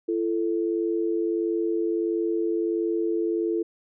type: tone pair together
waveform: sine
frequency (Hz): 338.5 / 440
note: E4 / A4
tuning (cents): +46 / 0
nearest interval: perfect fourth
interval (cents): 454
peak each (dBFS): -24 / -27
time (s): 0.08-3.63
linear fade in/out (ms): 10
effects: none